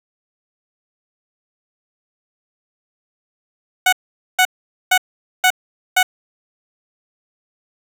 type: tone bursts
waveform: 15% pulse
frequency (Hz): 740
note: F#5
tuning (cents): 0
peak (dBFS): -4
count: 5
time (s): 3.86-6.03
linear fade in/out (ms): 5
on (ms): 66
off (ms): 460
effects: none